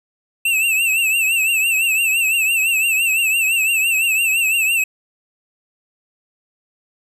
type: tone with vibrato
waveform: square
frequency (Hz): 2660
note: E7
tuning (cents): +15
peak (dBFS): -15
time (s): 0.45-4.84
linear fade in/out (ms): 5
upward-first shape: triangle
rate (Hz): 5.9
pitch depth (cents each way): 98
effects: none